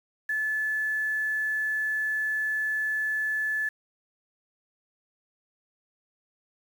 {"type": "tone with quantisation", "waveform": "sine", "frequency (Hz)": 1730, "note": "A6", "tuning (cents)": -30, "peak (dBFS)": -25, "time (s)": [0.29, 3.69], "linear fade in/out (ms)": 5, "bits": 8, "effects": []}